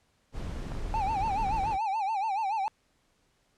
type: noise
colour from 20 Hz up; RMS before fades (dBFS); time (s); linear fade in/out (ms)
brown; -35; 0.32-1.78; 50
type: clicks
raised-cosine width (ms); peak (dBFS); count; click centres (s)
1; -28; 6; 0.719 / 0.751 / 1.069 / 1.278 / 1.488 / 1.638
type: tone with vibrato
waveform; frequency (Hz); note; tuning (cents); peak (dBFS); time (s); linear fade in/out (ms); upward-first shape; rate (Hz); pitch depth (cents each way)
triangle; 830.6; G#5; 0; -25; 0.94-2.68; 0; sine; 7; 150
effects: pink hiss -70 dBFS RMS until 3.57 s + low-pass 9000 Hz 12 dB/octave